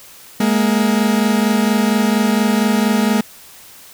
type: tone pair together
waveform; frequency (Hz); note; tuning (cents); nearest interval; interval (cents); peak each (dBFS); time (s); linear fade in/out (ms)
40% pulse; 208.8 / 233.1; G#3 / A#3; +10 / 0; major second; 190; -14 / -16; 0.4-3.21; 5
effects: white hiss -41 dBFS RMS until 3.93 s